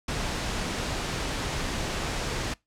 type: noise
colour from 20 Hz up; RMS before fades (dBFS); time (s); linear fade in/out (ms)
pink; -30; 0.08-2.54; 5
effects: noise-tail reverb RT60 0.2 s tail -24 dB re dry + low-pass 7000 Hz 12 dB/octave